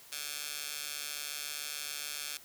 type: tone with high-pass filter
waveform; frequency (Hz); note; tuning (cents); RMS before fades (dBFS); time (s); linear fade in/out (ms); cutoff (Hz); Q
15% pulse; 146.83; D3; 0; -40; 0.12-2.37; 2; 3300; 0.66
effects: white hiss -55 dBFS RMS until 2.44 s